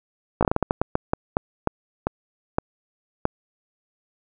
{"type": "slowing click train", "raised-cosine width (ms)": 1, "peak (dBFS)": -5, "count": 16, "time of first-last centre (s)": [0.41, 3.254], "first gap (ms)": 17, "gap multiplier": 1.3, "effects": []}